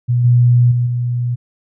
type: tone with level steps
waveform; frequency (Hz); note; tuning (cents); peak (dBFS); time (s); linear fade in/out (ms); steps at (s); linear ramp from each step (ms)
sine; 121.7; B2; -25; -11 / -7 / -12 / -15; 0.08-1.36; 20; 0.24 / 0.71 / 0.86; 10
effects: none